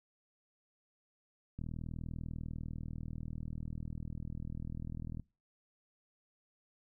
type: click train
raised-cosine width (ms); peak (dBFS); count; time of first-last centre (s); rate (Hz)
5; -30; 146; 1.59-5.197; 40.2
effects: noise-tail reverb RT60 0.3 s tail -22 dB re dry